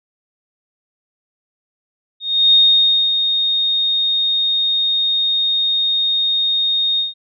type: tone with ADSR envelope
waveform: sine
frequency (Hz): 3700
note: A#7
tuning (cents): -14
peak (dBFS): -7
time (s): 2.2-7.14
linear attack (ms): 330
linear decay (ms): 580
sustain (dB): -7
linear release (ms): 150
effects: none